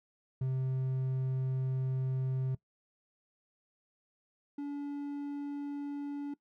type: tone pair in turn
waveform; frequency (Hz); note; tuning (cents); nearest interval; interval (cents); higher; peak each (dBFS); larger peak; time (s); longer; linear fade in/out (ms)
triangle; 130.81 / 286.3; C3 / D4; 0 / -44; octave + major second; 1356; second; -28 / -33; first; 0.41-2.55 / 4.58-6.34; first; 5
effects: noise-tail reverb RT60 0.1 s tail -20 dB re dry